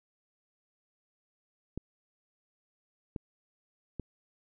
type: clicks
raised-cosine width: 3 ms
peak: -23 dBFS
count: 3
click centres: 1.776 / 3.162 / 3.997 s
effects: none